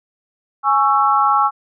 sine chord, C# minor, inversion second, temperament just, 831.5 / 1108.7 / 1330.5 Hz, G#5 / C#6 / E6, +2 / 0 / +16 cents, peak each -16 dBFS, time 0.63-1.51 s, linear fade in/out 50 ms, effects none

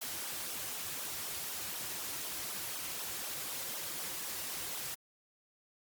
white noise with flanger, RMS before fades -40 dBFS, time 0.01-4.95 s, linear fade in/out 10 ms, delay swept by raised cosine 0.42 to 4.82 ms, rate 4 Hz, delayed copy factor -0.65, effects Opus 48 kbps

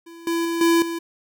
square tone with level steps, 335.2 Hz, E4, 29 cents sharp, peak -40 / -21 / -23 / -15 / -26 dBFS, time 0.06-0.99 s, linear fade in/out 10 ms, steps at 0.27 / 0.45 / 0.61 / 0.82 s, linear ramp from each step 2 ms, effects none

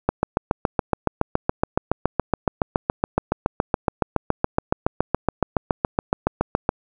click train, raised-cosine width 1 ms, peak -3 dBFS, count 48, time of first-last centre 0.09-6.691 s, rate 7.12 Hz, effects none

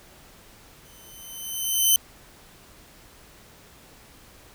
5% pulse tone with exponential growth, 3051 Hz, G7, 48 cents flat, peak -6 dBFS, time 0.85-1.96 s, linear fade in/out 1 ms, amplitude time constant 240 ms, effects pink hiss -51 dBFS RMS until 4.54 s

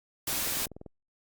white noise, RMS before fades -31 dBFS, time 0.27-0.66 s, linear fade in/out 5 ms
click train, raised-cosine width 2 ms, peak -30 dBFS, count 13, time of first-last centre 0.28-0.863 s, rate 20.6 Hz
effects Opus 48 kbps

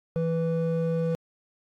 triangle tone pair together, 164.81 / 494.4 Hz, E3 / B4, 0 / +2 cents, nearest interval octave + perfect fifth, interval 1902 cents, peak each -22 dBFS, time 0.16-1.15 s, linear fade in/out 0 ms, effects tanh soft clip ceiling -21 dBFS + AAC 48 kbps

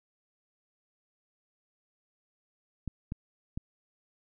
clicks, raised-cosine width 5 ms, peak -22 dBFS, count 3, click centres 2.877 / 3.121 / 3.575 s, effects none

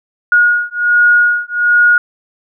sine beating tone pair, 1441 / 1442.3 Hz, F#6 / F#6, -46 / -45 cents, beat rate 1.3 Hz, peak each -11 dBFS, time 0.32-1.98 s, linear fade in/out 2 ms, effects none

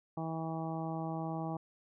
harmonic tone, 161.9 Hz, E3, 31 cents flat, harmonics 1 / 2 / 3 / 4 / 5 / 6 / 7, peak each -38 / -41 / -49 / -44 / -42 / -50 / -49 dBFS, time 0.17-1.57 s, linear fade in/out 5 ms, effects none

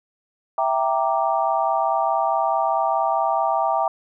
sine chord, E half-diminished seventh, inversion none, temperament equal, 659.3 / 784 / 932.3 / 1174.7 Hz, E5 / G5 / Bb5 / D6, 0 / 0 / 0 / 0 cents, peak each -23 / -22 / -24 / -26 dBFS, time 0.58-3.88 s, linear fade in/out 2 ms, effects none

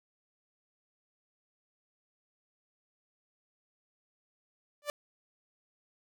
sawtooth tone with exponential growth, 587.3 Hz, D5, in tune, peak -25 dBFS, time 4.82-4.9 s, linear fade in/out 1 ms, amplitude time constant 16 ms, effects none

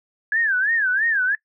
sine tone with vibrato, 1660 Hz, G#6, 1 cent flat, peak -17 dBFS, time 0.32-1.35 s, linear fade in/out 2 ms, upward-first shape sine, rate 3 Hz, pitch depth 200 cents each way, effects noise-tail reverb RT60 0.1 s tail -22 dB re dry

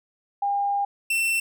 sine / 45% pulse tone pair in turn, 805 / 2690 Hz, G5 / E7, +46 / +34 cents, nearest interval octave + major sixth, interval 2088 cents, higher second, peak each -21 dBFS, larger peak neither, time 0.42-0.85 / 1.1-1.4 s, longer first, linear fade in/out 5 ms, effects none

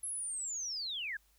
sine linear sweep, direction down, 11140 to 1571 Hz, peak -36 dBFS, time 0.03-1.17 s, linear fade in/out 5 ms, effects added 50 Hz sine -69 dBFS peak until 1.38 s + white hiss -71 dBFS RMS until 1.38 s

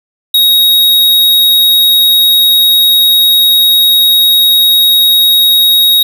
square tone, 3778 Hz, A#7, 22 cents sharp, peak -5 dBFS, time 0.34-6.03 s, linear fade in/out 5 ms, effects none

